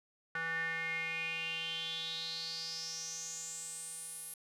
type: tone with band-pass filter sweep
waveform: square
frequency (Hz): 163.9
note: E3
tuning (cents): -10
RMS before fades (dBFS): -40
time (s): 0.35-4.34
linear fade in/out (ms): 2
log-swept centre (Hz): 1600 to 11000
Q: 7.7
effects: none